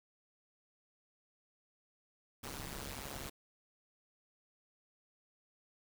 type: noise with amplitude modulation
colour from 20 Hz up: pink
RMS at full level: -41 dBFS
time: 2.43-3.3 s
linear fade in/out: 10 ms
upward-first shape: sine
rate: 138 Hz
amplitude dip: 90%
effects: none